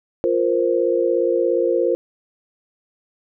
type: chord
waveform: sine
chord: F suspended fourth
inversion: none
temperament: equal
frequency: 349.2 / 466.2 / 523.3 Hz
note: F4 / Bb4 / C5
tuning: 0 / 0 / 0 cents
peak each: -20 dBFS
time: 0.24-1.95 s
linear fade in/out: 0 ms
effects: none